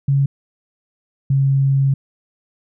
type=tone pair in turn; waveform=sine; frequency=138.59 / 136.6 Hz; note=C#3 / C#3; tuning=0 / -25 cents; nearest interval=unison; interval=25 cents; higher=first; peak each=-12 dBFS; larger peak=neither; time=0.08-0.26 / 1.3-1.94 s; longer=second; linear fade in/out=5 ms; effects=none